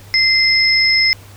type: tone pair together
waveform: sine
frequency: 2078 / 5181 Hz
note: C7 / E8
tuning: -12 / -31 cents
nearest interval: octave + major third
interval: 1581 cents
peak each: -13 dBFS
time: 0.14-1.13 s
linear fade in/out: 0 ms
effects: added 100 Hz sine -38 dBFS peak until 1.36 s + pink hiss -43 dBFS RMS until 1.36 s